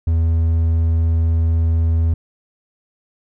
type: tone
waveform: triangle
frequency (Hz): 82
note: E2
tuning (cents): -9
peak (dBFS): -11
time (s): 0.07-2.14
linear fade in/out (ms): 5
effects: none